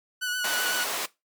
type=tone with vibrato; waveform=sawtooth; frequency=1480 Hz; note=F#6; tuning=in tune; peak=-23 dBFS; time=0.21-0.85 s; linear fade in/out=20 ms; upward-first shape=sine; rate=7.9 Hz; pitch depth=25 cents each way
type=high-pass noise; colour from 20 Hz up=pink; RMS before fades=-30 dBFS; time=0.44-1.06 s; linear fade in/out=5 ms; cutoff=570 Hz; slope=12 dB/octave
effects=noise-tail reverb RT60 0.2 s tail -19 dB re dry + MP3 96 kbps